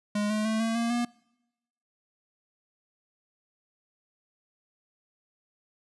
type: tone with pitch steps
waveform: square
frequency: 207.7 / 213.7 / 219.8 / 226.1 / 232.6 / 239.3 Hz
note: G#3 / G#3 / A3 / A3 / A#3 / A#3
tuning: 0 / +50 / -2 / +47 / -4 / +46 cents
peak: -26 dBFS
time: 0.15-1.05 s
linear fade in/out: 5 ms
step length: 150 ms
effects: noise-tail reverb RT60 0.9 s tail -25 dB re dry + resampled to 24000 Hz